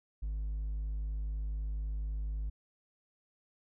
sine tone with hard clipping, 52 Hz, G#1, 3 cents sharp, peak -34 dBFS, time 0.22-2.5 s, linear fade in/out 10 ms, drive 2 dB, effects none

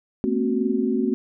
sine tone cluster, 221.8 / 243.2 / 266.8 / 371.7 Hz, A3 / B3 / C4 / F#4, +14 / -26 / +34 / +8 cents, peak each -25 dBFS, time 0.24-1.14 s, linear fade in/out 0 ms, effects none

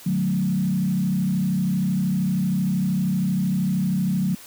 sine tone with frequency modulation, 185 Hz, F#3, in tune, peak -19 dBFS, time 0.06-4.35 s, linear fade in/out 5 ms, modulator 32.9 Hz, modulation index 1, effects white hiss -44 dBFS RMS until 4.46 s

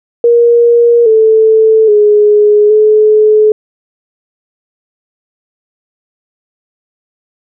sine tone with pitch steps, 472.2 / 440.4 / 418.2 / 428.3 Hz, A#4 / A4 / G#4 / A4, +22 / +2 / +12 / -47 cents, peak -3 dBFS, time 0.24-3.52 s, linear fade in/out 2 ms, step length 820 ms, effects none

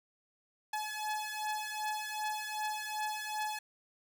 sawtooth beating tone pair, 852 / 854.6 Hz, G#5 / G#5, +44 / +49 cents, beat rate 2.6 Hz, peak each -34 / -35 dBFS, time 0.73-3.59 s, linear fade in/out 5 ms, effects none

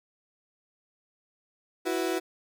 35% pulse chord, E suspended second, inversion none, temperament equal, 329.6 / 370 / 493.9 Hz, E4 / F#4 / B4, 0 / 0 / 0 cents, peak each -29 / -28 / -33 dBFS, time 1.85-2.2 s, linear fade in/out 20 ms, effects none

